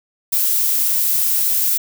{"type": "noise", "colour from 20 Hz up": "violet", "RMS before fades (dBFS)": -17, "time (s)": [0.32, 1.78], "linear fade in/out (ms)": 10, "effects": []}